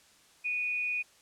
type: tone with frequency modulation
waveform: sine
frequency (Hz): 2465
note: D#7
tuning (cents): -17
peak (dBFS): -29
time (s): 0.44-1.03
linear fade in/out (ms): 20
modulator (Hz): 169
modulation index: 0.3
effects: white hiss -61 dBFS RMS until 1.21 s + low-pass 9000 Hz 12 dB/octave